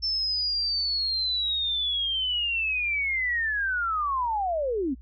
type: linear sweep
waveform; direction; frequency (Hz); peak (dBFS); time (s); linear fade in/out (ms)
sine; down; 5340 to 238.5; -24; 0.02-4.95; 20
effects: noise-tail reverb RT60 0.1 s tail -26 dB re dry + added 60 Hz sine -43 dBFS peak until 5.01 s